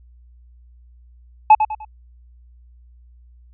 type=tone with echo; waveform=triangle; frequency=859 Hz; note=A5; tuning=42 cents flat; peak=-3 dBFS; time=1.5-1.55 s; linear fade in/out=5 ms; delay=100 ms; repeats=3; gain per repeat=-9 dB; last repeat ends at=1.85 s; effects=added 60 Hz sine -45 dBFS peak until 3.53 s + resampled to 8000 Hz